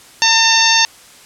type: harmonic tone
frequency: 903 Hz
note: A5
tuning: 45 cents sharp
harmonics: 1 / 2 / 3 / 4 / 5 / 6 / 7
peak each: -17 / -17 / -17 / -17 / -17 / -17 / -17 dBFS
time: 0.22-0.85 s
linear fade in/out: 0 ms
effects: white hiss -42 dBFS RMS until 1.25 s + low-pass 10000 Hz 12 dB/octave